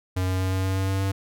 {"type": "tone with pitch steps", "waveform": "square", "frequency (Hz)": [92.5, 93.14, 93.79, 94.44, 95.1, 95.76, 96.43, 97.1], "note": ["F#2", "F#2", "F#2", "F#2", "F#2", "G2", "G2", "G2"], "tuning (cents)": [0, 12, 24, 36, 48, -40, -28, -16], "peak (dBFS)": -23, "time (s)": [0.16, 1.12], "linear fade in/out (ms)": 10, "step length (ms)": 120, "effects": []}